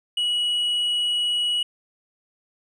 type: tone with tanh clipping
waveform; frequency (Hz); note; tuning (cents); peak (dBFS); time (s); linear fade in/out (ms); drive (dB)
sine; 2921; F#7; -23; -21; 0.17-1.63; 5; 3
effects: none